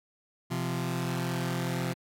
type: tone pair together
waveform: sawtooth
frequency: 129.6 / 172.86 Hz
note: C3 / F3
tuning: -16 / -17 cents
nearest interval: perfect fourth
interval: 499 cents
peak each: -28 dBFS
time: 0.5-1.94 s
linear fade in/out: 20 ms
effects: AAC 48 kbps